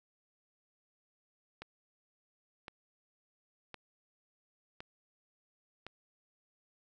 click train, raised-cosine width 0.3 ms, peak -28 dBFS, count 5, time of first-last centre 1.62-5.866 s, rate 0.942 Hz, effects none

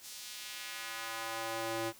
square tone with high-pass filter sweep, 113.2 Hz, A2, 50 cents sharp, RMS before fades -40 dBFS, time 0.01-1.93 s, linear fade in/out 50 ms, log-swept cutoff 5700 to 330 Hz, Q 0.95, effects white hiss -57 dBFS RMS until 1.99 s

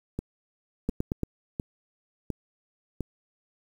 two click trains, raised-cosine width 3 ms, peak -14 / -17 dBFS, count 4 / 5, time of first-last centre 0.89-1.233 / 0.19-3.007 s, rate 8.74 / 1.42 Hz, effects 8-bit

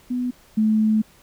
sine tone pair in turn, 248.2 / 216.8 Hz, B3 / A3, +9 / -25 cents, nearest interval major second, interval 234 cents, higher first, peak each -21 / -15 dBFS, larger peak second, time 0.1-0.31 / 0.57-1.02 s, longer second, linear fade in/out 10 ms, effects pink hiss -53 dBFS RMS until 1.22 s

